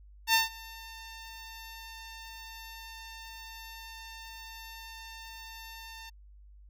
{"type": "tone with ADSR envelope", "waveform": "10% pulse", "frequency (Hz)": 901, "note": "A5", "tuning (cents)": 41, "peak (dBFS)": -12, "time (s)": [0.27, 6.1], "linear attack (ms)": 67, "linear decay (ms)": 150, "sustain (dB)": -24, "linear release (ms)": 11, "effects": ["added 50 Hz sine -51 dBFS peak until 6.69 s"]}